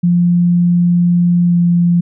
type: tone with pitch glide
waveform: sine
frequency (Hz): 174.61 to 173.2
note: F3 to F3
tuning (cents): 0 to -14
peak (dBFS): -8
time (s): 0.03-2.01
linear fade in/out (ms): 10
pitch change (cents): -14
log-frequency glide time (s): 1.46-1.56
effects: none